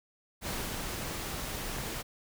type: noise with ADSR envelope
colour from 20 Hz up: pink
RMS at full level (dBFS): -35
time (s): 0.41-2.03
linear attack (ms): 59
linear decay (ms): 290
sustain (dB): -2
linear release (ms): 23
effects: none